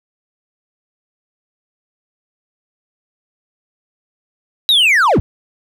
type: linear sweep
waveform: triangle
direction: down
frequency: 3938 to 34.65 Hz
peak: -7 dBFS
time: 4.69-5.2 s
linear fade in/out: 0 ms
effects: none